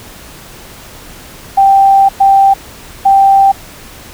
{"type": "tone bursts at uneven times", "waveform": "sine", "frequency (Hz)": 784, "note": "G5", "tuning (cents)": 0, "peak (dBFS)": -3, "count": 3, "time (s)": [[1.57, 2.09], [2.2, 2.54], [3.05, 3.52]], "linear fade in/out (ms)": 10, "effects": ["pink hiss -33 dBFS RMS until 4.13 s"]}